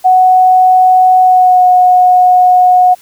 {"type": "tone with pitch glide", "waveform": "sine", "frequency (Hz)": [741, 729.1], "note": ["F#5", "F#5"], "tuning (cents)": [2, -26], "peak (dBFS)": -3, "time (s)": [0.04, 2.95], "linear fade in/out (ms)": 20, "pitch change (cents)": -28, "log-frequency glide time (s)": [1.21, 1.66], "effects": ["white hiss -43 dBFS RMS until 3.01 s"]}